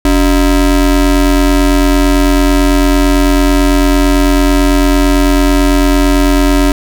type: ring-modulated tone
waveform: square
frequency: 164.5 Hz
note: E3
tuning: 3 cents flat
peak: -4 dBFS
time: 0.05-6.72 s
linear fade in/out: 2 ms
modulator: 120 Hz
effects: none